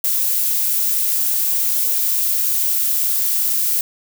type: noise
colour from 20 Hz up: violet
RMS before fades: -18 dBFS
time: 0.04-3.81 s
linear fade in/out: 2 ms
effects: none